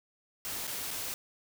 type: noise with dropouts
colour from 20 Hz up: white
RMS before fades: -37 dBFS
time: 0.45-1.14 s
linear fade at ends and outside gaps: 0 ms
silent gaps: 0.67-0.676 / 0.907-0.912 s
effects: none